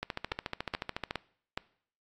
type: two click trains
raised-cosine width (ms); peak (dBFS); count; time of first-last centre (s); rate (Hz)
0.3; -17 / -16; 16 / 4; 0.03-1.109 / 0.32-1.575; 13.9 / 2.39
effects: noise-tail reverb RT60 0.6 s tail -22 dB re dry + AAC 48 kbps